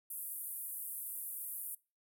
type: band-pass noise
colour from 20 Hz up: white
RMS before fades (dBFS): -43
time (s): 0.1-1.75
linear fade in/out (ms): 5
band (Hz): 9700 to 15000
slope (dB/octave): 48
effects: noise-tail reverb RT60 0.3 s tail -23 dB re dry